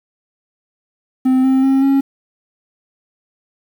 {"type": "tone with pitch steps", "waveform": "triangle", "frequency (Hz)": [259.1, 263.8, 268.5, 273.4], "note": ["C4", "C4", "C4", "C#4"], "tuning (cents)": [-17, 14, 45, -24], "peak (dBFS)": -8, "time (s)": [1.25, 2.01], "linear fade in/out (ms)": 10, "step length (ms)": 190, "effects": ["7-bit"]}